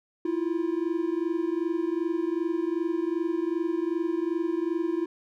triangle tone pair together, 325.3 / 347.9 Hz, E4 / F4, -23 / -7 cents, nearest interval minor second, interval 116 cents, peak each -26 dBFS, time 0.25-5.06 s, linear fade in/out 5 ms, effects none

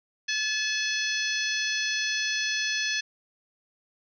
harmonic tone with a mistuned harmonic, 862 Hz, A5, 36 cents flat, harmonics 2 / 3 / 4 / 5 / 6 / 7, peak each -30 / -32 / -33 / -34 / -35 / -35 dBFS, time 0.28-3.01 s, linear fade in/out 10 ms, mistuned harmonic 4, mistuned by -29 cents, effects none

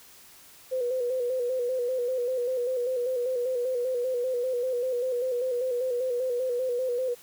sine tone with vibrato, 499.9 Hz, B4, 21 cents sharp, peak -25 dBFS, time 0.71-7.15 s, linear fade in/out 20 ms, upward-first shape square, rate 5.1 Hz, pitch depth 53 cents each way, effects white hiss -52 dBFS RMS until 7.22 s

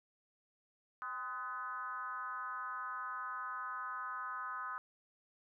sine tone with frequency modulation, 1260 Hz, D#6, 21 cents sharp, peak -39 dBFS, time 1.02-4.78 s, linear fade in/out 0 ms, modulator 235 Hz, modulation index 1.1, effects none

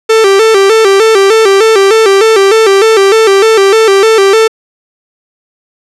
45% pulse tone with vibrato, 417.1 Hz, G#4, 7 cents sharp, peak -3 dBFS, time 0.09-4.48 s, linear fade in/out 10 ms, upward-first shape square, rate 3.3 Hz, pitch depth 110 cents each way, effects low-pass 8000 Hz 12 dB/octave

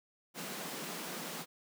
pink high-pass noise, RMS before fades -42 dBFS, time 0.34-1.46 s, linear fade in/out 50 ms, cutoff 150 Hz, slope 96 dB/octave, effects none

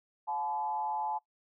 sine tone with frequency modulation, 861 Hz, A5, 38 cents flat, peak -31 dBFS, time 0.27-1.19 s, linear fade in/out 20 ms, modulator 148 Hz, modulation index 0.67, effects noise-tail reverb RT60 0.1 s tail -20 dB re dry

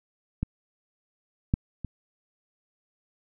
clicks, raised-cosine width 5 ms, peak -14 / -9 / -21 dBFS, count 3, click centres 0.43 / 1.539 / 1.847 s, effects none

